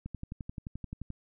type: click train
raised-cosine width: 5 ms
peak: -26 dBFS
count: 13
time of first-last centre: 0.06-1.103 s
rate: 11.5 Hz
effects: none